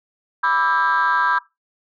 sine chord, E minor seventh, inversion second, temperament equal with one note detuned, 987.8 / 1174.7 / 1318.5 / 1598.2 Hz, B5 / D6 / E6 / G6, 0 / 0 / 0 / +33 cents, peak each -19 / -22 / -21 / -19 dBFS, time 0.43-1.39 s, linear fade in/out 10 ms, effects noise-tail reverb RT60 0.2 s tail -18 dB re dry + tanh soft clip ceiling -10 dBFS

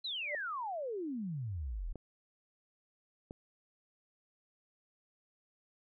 sine exponential sweep, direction down, 4167 to 34.65 Hz, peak -36 dBFS, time 0.04-1.93 s, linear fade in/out 10 ms
sine tone with exponential growth, 590 Hz, D5, 8 cents sharp, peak -33 dBFS, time 0.21-0.35 s, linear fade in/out 2 ms, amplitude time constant 29 ms
clicks, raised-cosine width 2 ms, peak -31 dBFS, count 2, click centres 1.957 / 3.309 s
effects none

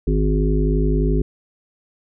harmonic tone, 51.6 Hz, G#1, 10 cents flat, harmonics 1 / 3 / 5 / 7 / 8, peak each -17 / -22 / -24 / -25 / -26 dBFS, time 0.07-1.22 s, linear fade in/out 5 ms, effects none

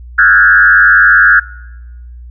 sine tone with frequency modulation, 1541 Hz, G6, 30 cents flat, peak -3 dBFS, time 0.18-1.4 s, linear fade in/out 10 ms, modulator 95.6 Hz, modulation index 1.7, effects noise-tail reverb RT60 1.0 s tail -21 dB re dry + added 60 Hz sine -28 dBFS peak until 2.3 s

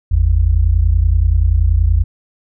sine tone pair together, 51.92 / 82.41 Hz, G#1 / E2, 0 / 0 cents, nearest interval minor sixth, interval 800 cents, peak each -12 dBFS, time 0.11-2.04 s, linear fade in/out 10 ms, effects none

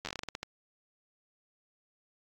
slowing click train, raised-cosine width 0.2 ms, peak -19 dBFS, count 12, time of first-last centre 0.05-0.43 s, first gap 10 ms, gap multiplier 1.23, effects AAC 48 kbps

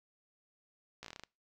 slowing click train, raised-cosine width 0.2 ms, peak -28 dBFS, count 9, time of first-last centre 1.03-1.236 s, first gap 15 ms, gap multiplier 1.15, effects noise-tail reverb RT60 0.3 s tail -26 dB re dry

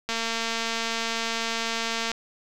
click train, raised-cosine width 0.2 ms, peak -11 dBFS, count 463, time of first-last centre 0.09-2.116 s, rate 228 Hz, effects 8-bit

